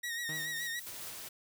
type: tone with vibrato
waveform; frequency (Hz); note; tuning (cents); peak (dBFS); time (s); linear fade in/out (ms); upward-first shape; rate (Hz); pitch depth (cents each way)
sawtooth; 1881; A#6; +15; -32; 0.03-0.8; 10; sine; 7; 48
type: tone with exponential decay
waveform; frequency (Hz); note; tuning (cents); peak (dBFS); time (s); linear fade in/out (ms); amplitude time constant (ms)
sawtooth; 156.3; D#3; +8; -37; 0.29-0.98; 2; 150
type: noise with tremolo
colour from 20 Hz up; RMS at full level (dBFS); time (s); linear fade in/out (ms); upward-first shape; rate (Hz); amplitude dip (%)
blue; -47; 0.34-1.11; 20; square; 4.5; 60
type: noise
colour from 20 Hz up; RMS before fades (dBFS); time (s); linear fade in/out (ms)
white; -45; 0.86-1.29; 10
effects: none